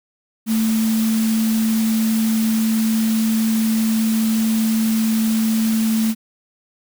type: tone in noise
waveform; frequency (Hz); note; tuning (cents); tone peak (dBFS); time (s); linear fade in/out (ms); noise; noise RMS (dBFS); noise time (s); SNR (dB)
sine; 221.9; A3; +15; -15; 0.46-6.15; 50; white; -29; 0.46-6.15; +11
effects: none